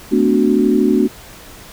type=chord; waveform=sine; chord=B minor seventh; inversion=third; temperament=equal with one note detuned; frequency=220 / 252.4 / 293.7 / 370 Hz; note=A3 / B3 / D4 / F#4; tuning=0 / +38 / 0 / 0 cents; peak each=-16 dBFS; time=0.11-1.08 s; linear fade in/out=20 ms; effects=pink hiss -38 dBFS RMS until 1.72 s